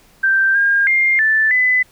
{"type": "tone with pitch steps", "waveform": "sine", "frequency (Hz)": [1568, 1614, 2114, 1759, 2007], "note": ["G6", "G#6", "C7", "A6", "B6"], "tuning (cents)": [0, -50, 17, -1, 27], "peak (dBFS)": -11, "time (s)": [0.23, 1.83], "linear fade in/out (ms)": 10, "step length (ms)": 320, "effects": ["pink hiss -51 dBFS RMS until 1.91 s"]}